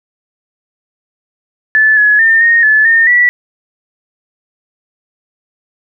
sine tone with pitch steps, 1741 / 1694 / 1806 / 1854 / 1730 / 1825 / 1951 Hz, A6 / G#6 / A6 / A#6 / A6 / A#6 / B6, -19 / +34 / +45 / -10 / -30 / -37 / -22 cents, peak -5 dBFS, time 1.75-3.29 s, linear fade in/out 0 ms, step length 220 ms, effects none

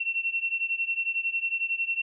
sine beating tone pair, 2711 / 2722 Hz, E7 / F7, +48 / -45 cents, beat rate 11 Hz, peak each -28 / -30 dBFS, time 0-2.02 s, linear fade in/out 10 ms, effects none

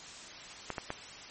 clicks, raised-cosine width 0.5 ms, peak -19 dBFS, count 3, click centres 0.703 / 0.782 / 0.904 s, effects white hiss -47 dBFS RMS until 1.3 s + MP3 32 kbps

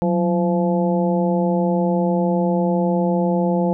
harmonic tone with a mistuned harmonic, 172.1 Hz, F3, 25 cents flat, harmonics 1 / 2 / 3 / 4 / 5, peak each -18 / -24 / -22 / -28 / -27 dBFS, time 0.02-3.73 s, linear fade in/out 0 ms, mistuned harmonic 1, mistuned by +100 cents, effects none

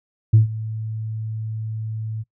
sine tone with ADSR envelope, 110 Hz, A2, in tune, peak -6 dBFS, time 0.33-2.24 s, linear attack 10 ms, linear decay 130 ms, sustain -19 dB, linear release 30 ms, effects noise-tail reverb RT60 0.1 s tail -22 dB re dry + tanh soft clip ceiling -5 dBFS

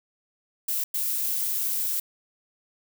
violet noise bursts at uneven times, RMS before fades -27 dBFS, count 2, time 0.68-0.84 / 0.94-2 s, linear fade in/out 5 ms, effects none

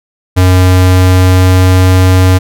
square tone with pitch glide, 91.9 to 92.59 Hz, F#2 to F#2, -11 to +2 cents, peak -4 dBFS, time 0.36-2.39 s, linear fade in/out 20 ms, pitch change +13 cents, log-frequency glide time 0.63-1.96 s, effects none

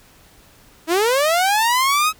sawtooth linear sweep, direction up, 311.1 to 1290 Hz, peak -11 dBFS, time 0.87-2.13 s, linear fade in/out 50 ms, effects pink hiss -50 dBFS RMS until 2.19 s

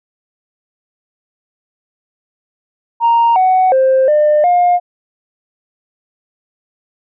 sine tone with pitch steps, 931 / 746 / 526 / 601 / 710 Hz, A#5 / F#5 / C5 / D5 / F5, -2 / +14 / +9 / +40 / +28 cents, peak -6 dBFS, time 3-4.8 s, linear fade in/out 50 ms, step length 360 ms, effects tanh soft clip ceiling -5 dBFS

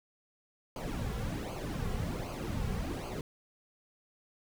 brown noise with flanger, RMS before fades -36 dBFS, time 0.76-3.21 s, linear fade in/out 2 ms, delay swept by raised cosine 0.54 to 3.34 ms, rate 1.3 Hz, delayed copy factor -0.75, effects none

